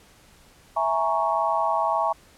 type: chord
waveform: sine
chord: A# half-diminished seventh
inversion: second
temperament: equal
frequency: 659.3 / 830.6 / 932.3 / 1108.7 Hz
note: E5 / G#5 / A#5 / C#6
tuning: 0 / 0 / 0 / 0 cents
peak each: -26 dBFS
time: 0.76-2.13 s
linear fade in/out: 10 ms
effects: pink hiss -54 dBFS RMS until 2.37 s + low-pass 12000 Hz 12 dB/octave

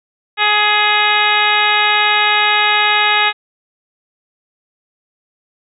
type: harmonic tone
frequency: 418.9 Hz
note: G#4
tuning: 15 cents sharp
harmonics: 1 / 2 / 3 / 4 / 5 / 6 / 7 / 8 / 9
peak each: -28 / -17 / -19 / -18 / -18 / -18 / -22 / -23 / -20 dBFS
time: 0.37-3.33 s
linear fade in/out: 50 ms
effects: none

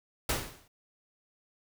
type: noise with exponential decay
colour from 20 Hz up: pink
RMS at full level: -26 dBFS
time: 0.29-0.68 s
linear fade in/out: 5 ms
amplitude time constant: 83 ms
effects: none

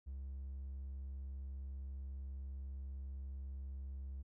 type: tone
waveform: triangle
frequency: 67.4 Hz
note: C#2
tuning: 48 cents flat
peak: -40 dBFS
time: 0.06-4.23 s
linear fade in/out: 20 ms
effects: tanh soft clip ceiling -37 dBFS

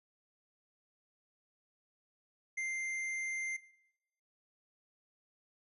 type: tone with hard clipping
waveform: sine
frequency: 2093 Hz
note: C7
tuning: in tune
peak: -36 dBFS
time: 2.57-3.57 s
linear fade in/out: 10 ms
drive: 7 dB
effects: noise-tail reverb RT60 0.8 s tail -19 dB re dry + resampled to 32000 Hz

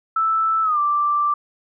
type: tone with pitch glide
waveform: sine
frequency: 1318.5 to 1174.6 Hz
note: E6 to D6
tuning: 0 to 0 cents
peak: -16 dBFS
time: 0.16-1.34 s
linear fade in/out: 5 ms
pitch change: -200 cents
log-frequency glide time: 0.63-0.79 s
effects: none

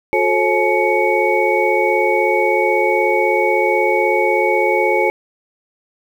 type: tone cluster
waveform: sine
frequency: 360 / 436.2 / 539 / 854 / 2233 Hz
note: F#4 / A4 / C#5 / G#5 / C#7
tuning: -47 / -15 / -49 / +48 / +12 cents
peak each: -19 dBFS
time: 0.13-5.1 s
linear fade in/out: 0 ms
effects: 7-bit

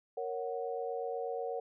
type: chord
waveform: sine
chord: F# major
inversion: first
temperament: equal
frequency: 466.2 / 554.4 / 740 Hz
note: A#4 / C#5 / F#5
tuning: 0 / 0 / 0 cents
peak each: -37 / -40 / -40 dBFS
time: 0.17-1.6 s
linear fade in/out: 5 ms
effects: none

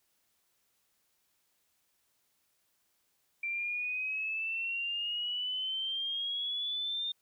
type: exponential sweep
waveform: sine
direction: up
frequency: 2349 to 3639 Hz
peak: -32 dBFS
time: 3.43-7.12 s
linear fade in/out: 5 ms
effects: white hiss -75 dBFS RMS until 7.21 s

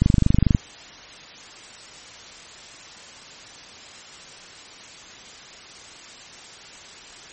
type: click train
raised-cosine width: 5 ms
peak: -3 dBFS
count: 14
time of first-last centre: 0.02-0.548 s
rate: 24.6 Hz
effects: white hiss -42 dBFS RMS until 7.32 s + MP3 32 kbps

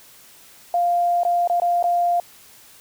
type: tone with dropouts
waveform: sine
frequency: 698.5 Hz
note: F5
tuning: in tune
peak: -16 dBFS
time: 0.74-2.2 s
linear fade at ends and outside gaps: 2 ms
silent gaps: 1.234-1.25 / 1.475-1.498 / 1.6-1.619 / 1.827-1.84 s
effects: white hiss -48 dBFS RMS until 2.8 s

